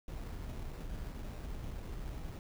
brown noise with sample-and-hold, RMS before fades -42 dBFS, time 0.08-2.39 s, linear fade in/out 2 ms, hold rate 3150 Hz, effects none

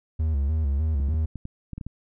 triangle tone with vibrato, 74.1 Hz, D2, 16 cents sharp, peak -19 dBFS, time 0.19-1.26 s, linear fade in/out 10 ms, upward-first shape square, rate 3.3 Hz, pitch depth 110 cents each way
clicks, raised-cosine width 5 ms, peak -22 dBFS, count 9, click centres 1.001 / 1.087 / 1.141 / 1.357 / 1.454 / 1.733 / 1.78 / 1.812 / 1.866 s
effects none

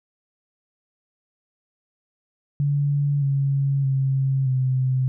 sine tone with pitch steps, 143.2 / 138.4 / 134.6 / 129.8 Hz, D3 / C#3 / C3 / C3, -43 / -2 / +49 / -13 cents, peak -18 dBFS, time 2.6-5.08 s, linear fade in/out 0 ms, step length 620 ms, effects none

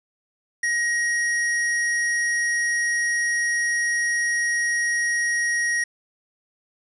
square tone, 1887 Hz, A#6, 21 cents sharp, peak -21 dBFS, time 0.63-5.84 s, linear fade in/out 5 ms, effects resampled to 24000 Hz + 8-bit

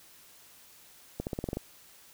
accelerating click train, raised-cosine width 2 ms, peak -19 dBFS, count 8, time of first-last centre 1.2-1.57 s, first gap 69 ms, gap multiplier 0.91, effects white hiss -56 dBFS RMS until 2.13 s

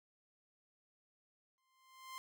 sawtooth tone with exponential growth, 1046.5 Hz, C6, in tune, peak -40 dBFS, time 1.58-2.18 s, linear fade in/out 0 ms, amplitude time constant 130 ms, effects none

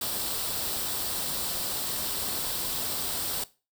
white noise with comb filter, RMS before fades -31 dBFS, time 0.01-3.44 s, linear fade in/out 5 ms, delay 0.23 ms, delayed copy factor +0.5, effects noise-tail reverb RT60 0.3 s tail -18 dB re dry

